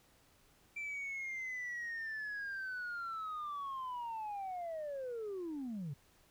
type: linear sweep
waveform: sine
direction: down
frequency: 2349 to 131.3 Hz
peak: -37 dBFS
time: 0.76-5.94 s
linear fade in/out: 10 ms
effects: tanh soft clip ceiling -37 dBFS + pink hiss -68 dBFS RMS until 6.3 s